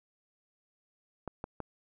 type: clicks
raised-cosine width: 1 ms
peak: -23 dBFS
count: 3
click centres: 1.277 / 1.441 / 1.603 s
effects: none